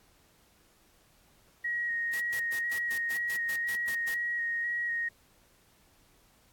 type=tone with vibrato; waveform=sine; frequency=1885 Hz; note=A#6; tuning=19 cents sharp; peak=-29 dBFS; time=1.64-5.09 s; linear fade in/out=10 ms; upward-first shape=square; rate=2 Hz; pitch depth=16 cents each way
type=noise bursts; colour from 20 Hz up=white; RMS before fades=-42 dBFS; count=11; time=2.13-4.144 s; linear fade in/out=5 ms; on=74 ms; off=120 ms
effects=pink hiss -64 dBFS RMS until 6.52 s + AAC 64 kbps